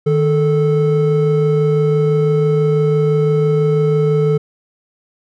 triangle tone pair together, 154.2 / 436.6 Hz, D#3 / A4, -15 / -13 cents, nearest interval octave + tritone, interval 1802 cents, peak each -12 dBFS, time 0.06-4.38 s, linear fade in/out 10 ms, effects none

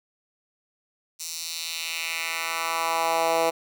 10% pulse tone with high-pass filter sweep, 164.81 Hz, E3, in tune, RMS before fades -27 dBFS, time 1.19-3.51 s, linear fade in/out 20 ms, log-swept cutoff 6100 to 520 Hz, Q 1.7, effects none

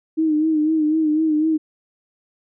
sine tone with vibrato, 311.1 Hz, D#4, in tune, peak -15 dBFS, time 0.17-1.58 s, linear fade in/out 20 ms, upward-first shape sine, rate 4 Hz, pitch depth 53 cents each way, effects none

